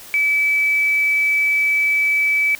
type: tone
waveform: sine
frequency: 2300 Hz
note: D7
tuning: 37 cents flat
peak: -14 dBFS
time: 0.14-2.55 s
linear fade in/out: 0 ms
effects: white hiss -39 dBFS RMS until 2.59 s